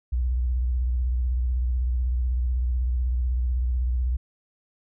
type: tone with vibrato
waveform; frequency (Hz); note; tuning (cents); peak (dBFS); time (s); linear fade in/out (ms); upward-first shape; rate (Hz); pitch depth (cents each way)
sine; 61.74; B1; 0; -21; 0.12-4.17; 10; square; 16; 80
effects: none